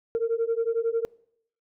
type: beating tone pair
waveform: sine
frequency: 453.5 / 464.5 Hz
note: A#4 / A#4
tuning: -48 / -6 cents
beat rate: 11 Hz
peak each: -25 / -25 dBFS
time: 0.15-1.05 s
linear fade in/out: 0 ms
effects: noise-tail reverb RT60 0.7 s tail -25 dB re dry + tanh soft clip ceiling -18 dBFS